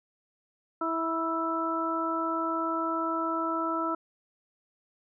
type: harmonic tone with a mistuned harmonic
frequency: 326.9 Hz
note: E4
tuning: 14 cents flat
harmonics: 1 / 2 / 3 / 4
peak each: -32 / -35 / -35 / -30 dBFS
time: 0.81-3.95 s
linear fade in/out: 5 ms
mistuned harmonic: 4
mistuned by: +17 cents
effects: none